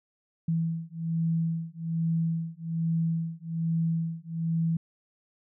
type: beating tone pair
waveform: sine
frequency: 163.9 / 165.1 Hz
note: E3 / E3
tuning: -10 / +3 cents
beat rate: 1.2 Hz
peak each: -29 dBFS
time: 0.48-4.77 s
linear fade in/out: 5 ms
effects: none